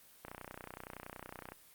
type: click train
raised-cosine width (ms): 0.5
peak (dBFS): -29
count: 40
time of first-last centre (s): 0.25-1.52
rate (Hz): 30.7
effects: white hiss -61 dBFS RMS until 1.74 s + Opus 32 kbps